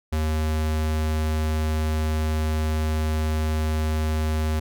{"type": "tone", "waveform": "square", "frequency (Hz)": 77.9, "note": "D#2", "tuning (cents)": 3, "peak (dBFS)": -22, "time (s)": [0.12, 4.6], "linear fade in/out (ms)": 10, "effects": []}